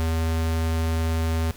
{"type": "tone", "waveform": "square", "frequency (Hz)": 81.3, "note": "E2", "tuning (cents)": -23, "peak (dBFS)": -22, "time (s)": [0, 1.51], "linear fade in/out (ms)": 0, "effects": ["added 50 Hz sine -57 dBFS peak until 1.56 s", "pink hiss -47 dBFS RMS until 1.56 s"]}